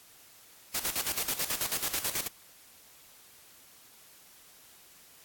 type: noise with tremolo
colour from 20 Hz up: white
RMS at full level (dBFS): -30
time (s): 0.74-2.28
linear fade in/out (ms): 10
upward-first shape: square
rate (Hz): 9.2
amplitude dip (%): 70
effects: white hiss -56 dBFS RMS until 5.24 s + AAC 64 kbps